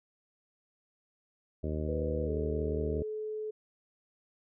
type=harmonic tone; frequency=77 Hz; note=D#2; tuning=17 cents flat; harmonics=1 / 2 / 3 / 4 / 5 / 6 / 7 / 8; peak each=-34 / -39 / -40 / -41 / -40 / -45 / -46 / -44 dBFS; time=1.63-3.03 s; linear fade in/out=10 ms
type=tone with pitch glide; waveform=sine; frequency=493.9 to 430 Hz; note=B4 to A4; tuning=0 to -40 cents; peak=-34 dBFS; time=1.88-3.51 s; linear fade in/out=10 ms; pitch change=-240 cents; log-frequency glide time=2.25-2.3 s
effects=none